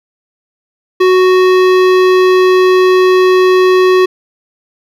sine tone with hard clipping, 370.1 Hz, F#4, in tune, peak -7 dBFS, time 1-4.06 s, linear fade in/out 10 ms, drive 17 dB, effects none

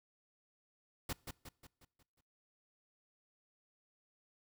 pink noise with echo, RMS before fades -39 dBFS, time 1.09-1.13 s, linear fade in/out 5 ms, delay 180 ms, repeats 6, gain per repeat -6 dB, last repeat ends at 2.21 s, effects noise-tail reverb RT60 0.7 s tail -24 dB re dry

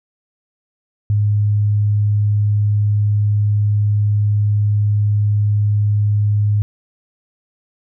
sine tone, 104 Hz, G#2, 3 cents sharp, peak -12 dBFS, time 1.1-6.62 s, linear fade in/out 0 ms, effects none

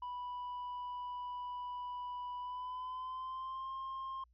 sine tone with pitch glide, 986 to 1062.9 Hz, B5 to C6, -3 to +27 cents, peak -37 dBFS, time 0.02-4.24 s, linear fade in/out 5 ms, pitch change +130 cents, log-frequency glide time 2.38-3.72 s, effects tanh soft clip ceiling -39 dBFS + added 59 Hz sine -66 dBFS peak until 4.33 s

